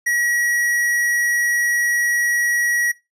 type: tone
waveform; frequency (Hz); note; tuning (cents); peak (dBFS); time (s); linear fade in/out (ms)
square; 1915; A#6; +46; -17; 0.06-2.92; 10
effects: noise-tail reverb RT60 0.2 s tail -20 dB re dry + resampled to 32000 Hz